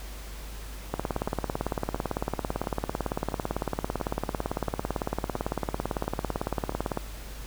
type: two click trains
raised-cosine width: 1 ms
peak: -23 / -13 dBFS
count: 9 / 109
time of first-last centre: 1.28-6.722 / 0.94-6.974 s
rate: 1.47 / 17.9 Hz
effects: added 50 Hz sine -38 dBFS peak until 7.46 s + pink hiss -45 dBFS RMS until 7.46 s